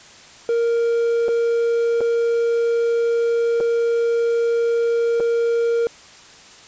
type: tone with dropouts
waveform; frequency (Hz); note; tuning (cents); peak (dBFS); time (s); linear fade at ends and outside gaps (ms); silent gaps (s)
triangle; 466.2; A#4; 0; -14; 0.49-5.87; 1; 1.283-1.288 / 2.007-2.013 / 3.603-3.607 / 5.2-5.204
effects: white hiss -44 dBFS RMS until 6.67 s + resampled to 16000 Hz